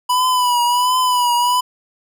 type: tone with vibrato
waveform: square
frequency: 987.8 Hz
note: B5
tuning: in tune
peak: -14 dBFS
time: 0.09-1.61 s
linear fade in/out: 10 ms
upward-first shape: triangle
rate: 1.4 Hz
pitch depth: 58 cents each way
effects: none